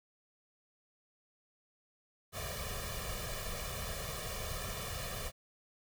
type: noise with comb filter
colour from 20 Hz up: pink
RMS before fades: -40 dBFS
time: 2.32-5.32 s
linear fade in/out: 50 ms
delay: 1.7 ms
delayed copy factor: +0.95
effects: none